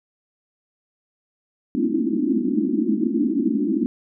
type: band-pass noise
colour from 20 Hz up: white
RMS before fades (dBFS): -21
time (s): 1.75-3.86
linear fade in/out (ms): 0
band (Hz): 200 to 340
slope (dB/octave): 96
effects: none